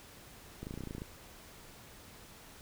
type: clicks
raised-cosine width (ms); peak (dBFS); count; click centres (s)
3; -28; 12; 0.63 / 0.669 / 0.709 / 0.74 / 0.776 / 0.807 / 0.837 / 0.873 / 0.909 / 0.95 / 0.982 / 1.019
effects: pink hiss -54 dBFS RMS until 2.61 s